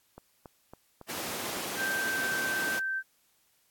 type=click train; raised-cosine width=1 ms; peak=-31 dBFS; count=6; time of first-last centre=0.18-1.569 s; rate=3.6 Hz
type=high-pass noise; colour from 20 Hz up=pink; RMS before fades=-36 dBFS; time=1.08-2.8 s; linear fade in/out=20 ms; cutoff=250 Hz; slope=12 dB/octave
type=tone with pitch glide; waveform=sine; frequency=1568 to 1555.4 Hz; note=G6 to G6; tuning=0 to -14 cents; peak=-29 dBFS; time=1.76-3.03 s; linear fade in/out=50 ms; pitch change=-14 cents; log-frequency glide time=1.87-2.27 s
effects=white hiss -69 dBFS RMS until 3.7 s + AAC 64 kbps